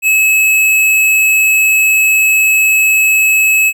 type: tone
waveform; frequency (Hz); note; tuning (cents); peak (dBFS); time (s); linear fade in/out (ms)
square; 2584; E7; -35; -8; 0.02-3.73; 50
effects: none